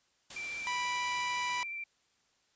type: noise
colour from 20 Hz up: white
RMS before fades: -45 dBFS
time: 0.3-1.63 s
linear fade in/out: 5 ms
type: tone with vibrato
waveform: sine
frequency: 2350 Hz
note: D7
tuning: 1 cent sharp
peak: -37 dBFS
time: 0.36-1.84 s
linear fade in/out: 5 ms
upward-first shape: triangle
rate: 14 Hz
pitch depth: 16 cents each way
type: tone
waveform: sawtooth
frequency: 985 Hz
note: B5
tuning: 5 cents flat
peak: -29 dBFS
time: 0.67-1.63 s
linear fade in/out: 0 ms
effects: white hiss -72 dBFS RMS until 2.55 s + resampled to 16000 Hz